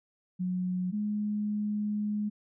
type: tone pair in turn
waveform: sine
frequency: 182.3 / 209.2 Hz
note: F#3 / G#3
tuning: -25 / +13 cents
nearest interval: major second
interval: 238 cents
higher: second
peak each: -28 dBFS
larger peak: neither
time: 0.39-0.92 / 0.92-2.3 s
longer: second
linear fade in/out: 20 ms
effects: none